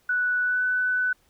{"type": "tone with pitch glide", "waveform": "sine", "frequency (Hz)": [1480, 1498.1], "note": ["F#6", "F#6"], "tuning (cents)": [0, 21], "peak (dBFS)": -21, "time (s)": [0.09, 1.13], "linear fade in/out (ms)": 5, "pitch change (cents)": 21, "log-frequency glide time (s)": [0.43, 0.61], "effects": ["pink hiss -64 dBFS RMS until 1.29 s"]}